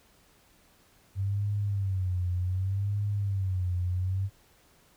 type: tone with vibrato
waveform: sine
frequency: 95.8 Hz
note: G2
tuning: 39 cents flat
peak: -26 dBFS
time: 1.15-4.3 s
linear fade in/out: 50 ms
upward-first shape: sine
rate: 0.66 Hz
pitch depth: 120 cents each way
effects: pink hiss -62 dBFS RMS until 4.96 s